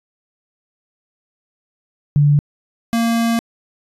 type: tone pair in turn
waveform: sine / square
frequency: 145.7 / 230.8 Hz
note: D3 / A#3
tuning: -13 / -17 cents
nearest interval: minor sixth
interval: 796 cents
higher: second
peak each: -9 / -15 dBFS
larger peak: first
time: 2.16-2.39 / 2.93-3.39 s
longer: second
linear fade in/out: 0 ms
effects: resampled to 32000 Hz

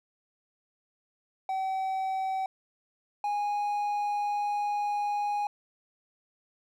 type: tone pair in turn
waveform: triangle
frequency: 764 / 825.1 Hz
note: G5 / G#5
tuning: -45 / -12 cents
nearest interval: minor second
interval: 133 cents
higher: second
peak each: -26 / -25 dBFS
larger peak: second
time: 1.49-2.46 / 3.24-5.47 s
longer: second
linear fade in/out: 2 ms
effects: none

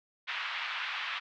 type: band-pass noise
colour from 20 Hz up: white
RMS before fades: -36 dBFS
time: 0.27-1.2 s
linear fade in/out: 20 ms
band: 1000 to 3200 Hz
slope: 24 dB/octave
effects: low-pass 5000 Hz 12 dB/octave

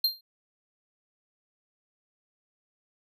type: tone with exponential decay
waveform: square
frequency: 4186 Hz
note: C8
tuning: in tune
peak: -19 dBFS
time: 0.04-0.21 s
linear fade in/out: 5 ms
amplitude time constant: 35 ms
effects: none

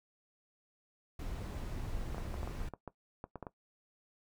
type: noise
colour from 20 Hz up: brown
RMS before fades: -40 dBFS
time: 1.19-2.69 s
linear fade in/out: 5 ms
type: clicks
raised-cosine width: 1 ms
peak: -28 dBFS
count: 11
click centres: 2.146 / 2.182 / 2.342 / 2.431 / 2.475 / 2.737 / 2.877 / 3.241 / 3.357 / 3.427 / 3.468 s
effects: noise-tail reverb RT60 0.1 s tail -17 dB re dry

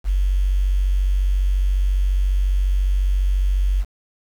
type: tone with quantisation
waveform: sine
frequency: 47.23 Hz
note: F#1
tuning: 36 cents sharp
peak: -15 dBFS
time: 0.04-3.85 s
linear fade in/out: 50 ms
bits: 7
effects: none

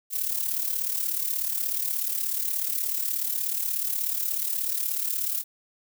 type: noise with amplitude modulation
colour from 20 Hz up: violet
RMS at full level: -25 dBFS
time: 0.1-5.44 s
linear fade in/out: 50 ms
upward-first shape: sine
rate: 36.6 Hz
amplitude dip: 65%
effects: none

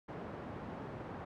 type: band-pass noise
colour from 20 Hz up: pink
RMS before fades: -45 dBFS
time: 0.08-1.25 s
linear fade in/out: 10 ms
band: 110 to 1100 Hz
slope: 12 dB/octave
effects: none

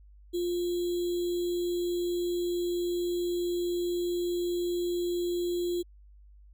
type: tone with sample-and-hold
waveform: sine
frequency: 350.4 Hz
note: F4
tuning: 6 cents sharp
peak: -27 dBFS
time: 0.33-5.83 s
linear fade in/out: 20 ms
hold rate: 3675 Hz
effects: added 50 Hz sine -51 dBFS peak until 6.53 s

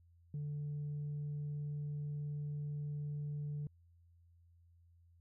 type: tone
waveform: sine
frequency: 146.9 Hz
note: D3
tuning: 1 cent sharp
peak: -36 dBFS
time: 0.34-3.67 s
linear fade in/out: 2 ms
effects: tanh soft clip ceiling -36 dBFS + added 85 Hz sine -63 dBFS peak until 5.2 s

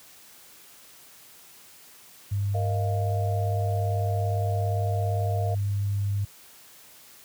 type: tone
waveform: sine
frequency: 100.7 Hz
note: G2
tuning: 47 cents sharp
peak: -23 dBFS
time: 2.31-6.25 s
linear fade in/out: 10 ms
type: chord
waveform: sine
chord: Bb suspended fourth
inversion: none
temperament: just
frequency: 466.2 / 621.6 / 699.2 Hz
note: Bb4 / Eb5 / F5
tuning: 0 / -2 / +2 cents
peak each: -36 / -35 / -32 dBFS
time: 2.54-5.55 s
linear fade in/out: 10 ms
effects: white hiss -51 dBFS RMS until 7.24 s + high-pass 60 Hz 12 dB/octave

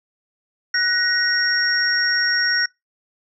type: tone cluster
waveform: sine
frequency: 1483 / 1884 / 5550 Hz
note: F#6 / A#6 / F8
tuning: +4 / +18 / -12 cents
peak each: -21 dBFS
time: 0.74-2.66 s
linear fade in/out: 5 ms
effects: noise-tail reverb RT60 0.2 s tail -26 dB re dry

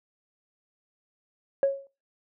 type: tone with exponential decay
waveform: sine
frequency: 550 Hz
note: C#5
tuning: 14 cents flat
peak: -14 dBFS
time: 1.63-1.87 s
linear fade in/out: 1 ms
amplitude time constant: 52 ms
effects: noise-tail reverb RT60 0.3 s tail -19 dB re dry + tanh soft clip ceiling -15 dBFS

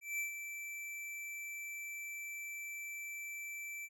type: tone with ADSR envelope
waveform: square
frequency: 2330 Hz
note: D7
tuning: 14 cents flat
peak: -35 dBFS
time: 0.01-3.89 s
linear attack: 180 ms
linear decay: 120 ms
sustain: -8 dB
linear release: 47 ms
effects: none

